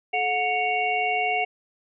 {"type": "tone cluster", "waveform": "sine", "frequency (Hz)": [430.3, 726, 2224, 2768], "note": ["A4", "F#5", "C#7", "F7"], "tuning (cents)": [-39, -33, 5, -16], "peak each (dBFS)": [-32, -24, -27, -29], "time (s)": [0.13, 1.45], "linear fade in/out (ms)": 10, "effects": []}